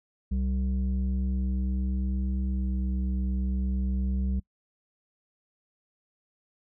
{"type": "tone pair together", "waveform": "sine", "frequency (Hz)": [64.4, 192.98], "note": ["C2", "G3"], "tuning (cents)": [-27, -27], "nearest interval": "octave + perfect fifth", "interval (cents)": 1900, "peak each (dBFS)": [-24, -29], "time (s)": [0.31, 4.4], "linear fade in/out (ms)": 10, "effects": ["noise-tail reverb RT60 0.1 s tail -26 dB re dry", "tanh soft clip ceiling -22 dBFS"]}